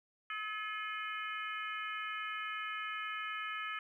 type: harmonic tone with a mistuned harmonic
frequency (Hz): 428.2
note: A4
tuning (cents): -47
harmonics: 3 / 4 / 5 / 6 / 7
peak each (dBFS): -41 / -43 / -45 / -47 / -48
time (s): 0.3-3.79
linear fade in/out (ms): 2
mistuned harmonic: 6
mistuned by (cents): -68
effects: 12-bit